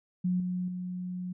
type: tone with level steps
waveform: sine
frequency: 181 Hz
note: F#3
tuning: 38 cents flat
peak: -25 / -29 / -33 dBFS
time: 0.24-1.33 s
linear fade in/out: 10 ms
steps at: 0.4 / 0.68 s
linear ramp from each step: 2 ms
effects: none